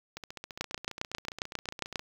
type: two click trains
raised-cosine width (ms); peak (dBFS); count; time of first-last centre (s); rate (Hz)
0.2; -13 / -23; 11 / 28; 0.61-1.958 / 0.17-1.994; 7.42 / 14.8
effects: 7-bit